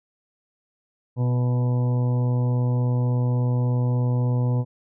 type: harmonic tone with a mistuned harmonic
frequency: 123.47 Hz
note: B2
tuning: in tune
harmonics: 1 / 2 / 3 / 4 / 5 / 6 / 7 / 8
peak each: -19 / -30 / -39 / -34 / -41 / -47 / -41 / -43 dBFS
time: 1.16-4.65 s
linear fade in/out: 50 ms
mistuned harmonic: 3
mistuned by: -16 cents
effects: none